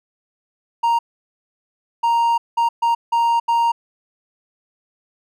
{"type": "tone bursts at uneven times", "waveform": "triangle", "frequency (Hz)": 932.3, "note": "A#5", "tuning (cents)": 0, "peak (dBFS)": -12, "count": 6, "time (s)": [[0.83, 0.99], [2.03, 2.38], [2.57, 2.69], [2.82, 2.95], [3.12, 3.4], [3.48, 3.72]], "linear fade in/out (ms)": 10, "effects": []}